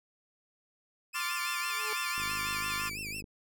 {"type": "tone with vibrato", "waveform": "sawtooth", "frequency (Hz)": 2489, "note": "D#7", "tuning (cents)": 0, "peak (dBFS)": -34, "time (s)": [1.13, 3.22], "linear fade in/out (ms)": 20, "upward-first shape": "sine", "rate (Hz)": 6, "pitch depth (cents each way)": 150}
{"type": "chord", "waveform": "sawtooth", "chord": "D minor seventh", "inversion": "third", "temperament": "equal", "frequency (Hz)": [1046.5, 1174.7, 1396.9, 1760], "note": ["C6", "D6", "F6", "A6"], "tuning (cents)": [0, 0, 0, 0], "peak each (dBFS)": -35, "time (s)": [1.14, 2.9], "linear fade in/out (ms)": 20}
{"type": "tone with exponential growth", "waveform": "sawtooth", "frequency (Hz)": 429.7, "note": "A4", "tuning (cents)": -41, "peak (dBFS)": -32, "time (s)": [1.56, 1.93], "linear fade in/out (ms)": 1, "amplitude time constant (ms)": 79}
{"type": "click train", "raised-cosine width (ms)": 3, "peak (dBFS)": -34, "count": 56, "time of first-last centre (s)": [2.18, 3.242], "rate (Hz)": 51.8}
{"effects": []}